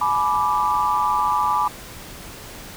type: chord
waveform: sine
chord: G# diminished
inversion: none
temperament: equal with one note detuned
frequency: 847.6 / 987.8 / 1174.7 Hz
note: G#5 / B5 / D6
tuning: +35 / 0 / 0 cents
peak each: -23 / -21 / -21 dBFS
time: 0.01-1.68 s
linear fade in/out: 5 ms
effects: pink hiss -38 dBFS RMS until 2.76 s